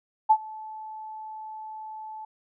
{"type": "tone with ADSR envelope", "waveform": "sine", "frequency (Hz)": 869, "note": "A5", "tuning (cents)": -22, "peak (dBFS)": -12, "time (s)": [0.29, 2.25], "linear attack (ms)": 18, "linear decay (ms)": 61, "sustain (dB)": -24, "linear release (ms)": 5, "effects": []}